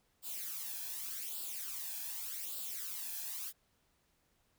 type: noise with flanger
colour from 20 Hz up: blue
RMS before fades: -42 dBFS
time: 0.22-3.53 s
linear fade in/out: 50 ms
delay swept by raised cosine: 0.24 to 1.22 ms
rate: 0.85 Hz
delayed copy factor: +0.7
effects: pink hiss -75 dBFS RMS until 4.58 s